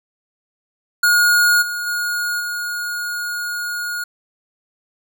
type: tone with level steps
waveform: square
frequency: 1437 Hz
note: F6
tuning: 49 cents sharp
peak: -12 / -23 / -20 / -23 dBFS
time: 1.03-4.04 s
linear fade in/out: 5 ms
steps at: 1.61 / 1.86 / 2.39 s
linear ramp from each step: 20 ms
effects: none